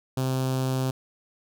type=tone with notch filter; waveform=sawtooth; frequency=130.7 Hz; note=C3; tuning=1 cent flat; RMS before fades=-26 dBFS; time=0.17-0.91 s; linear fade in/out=5 ms; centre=2000 Hz; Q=1.2; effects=none